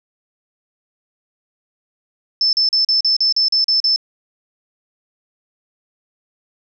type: tone bursts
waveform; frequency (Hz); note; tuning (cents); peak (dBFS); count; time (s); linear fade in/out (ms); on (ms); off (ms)
sine; 5274; E8; 0; -12; 10; 2.41-3.961; 2; 120; 39
effects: none